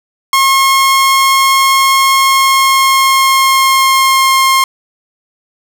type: tone with pitch glide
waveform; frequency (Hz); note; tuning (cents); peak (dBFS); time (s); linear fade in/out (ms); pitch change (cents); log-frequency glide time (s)
sawtooth; 1079 to 1066; C#6 to C6; -47 to +32; -3; 0.33-4.64; 2; -21; 2.14-4.36
effects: none